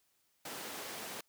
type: high-pass noise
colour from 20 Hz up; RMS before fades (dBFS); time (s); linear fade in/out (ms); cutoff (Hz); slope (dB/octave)
pink; -44; 0.45-1.21; 5; 300; 12
effects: white hiss -75 dBFS RMS until 1.28 s